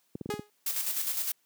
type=clicks; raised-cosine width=3 ms; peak=-21 dBFS; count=6; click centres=0.154 / 0.212 / 0.259 / 0.292 / 0.339 / 0.394 s
type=tone with exponential decay; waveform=sawtooth; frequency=416.5 Hz; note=G#4; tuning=5 cents sharp; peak=-24 dBFS; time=0.3-0.5 s; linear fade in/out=2 ms; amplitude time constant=43 ms
type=noise with tremolo; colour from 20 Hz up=blue; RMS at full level=-30 dBFS; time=0.66-1.32 s; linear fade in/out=5 ms; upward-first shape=square; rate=9.8 Hz; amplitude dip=45%
effects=white hiss -71 dBFS RMS until 1.45 s + high-pass 150 Hz 12 dB/octave